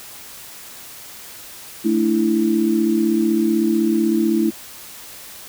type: chord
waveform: sine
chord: A suspended fourth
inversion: none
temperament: equal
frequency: 220 / 293.7 / 329.6 Hz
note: A3 / D4 / E4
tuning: 0 / 0 / 0 cents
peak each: -19 / -23 / -17 dBFS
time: 1.84-4.51 s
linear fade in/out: 20 ms
effects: white hiss -38 dBFS RMS until 5.48 s